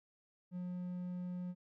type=tone; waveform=triangle; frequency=179.4 Hz; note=F3; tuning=47 cents sharp; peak=-37 dBFS; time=0.51-1.55 s; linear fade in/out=50 ms; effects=none